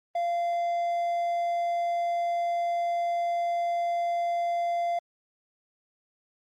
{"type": "tone", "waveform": "triangle", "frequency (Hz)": 690, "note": "F5", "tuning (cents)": -21, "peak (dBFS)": -23, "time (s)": [0.15, 4.99], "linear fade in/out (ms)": 5, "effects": ["Opus 24 kbps"]}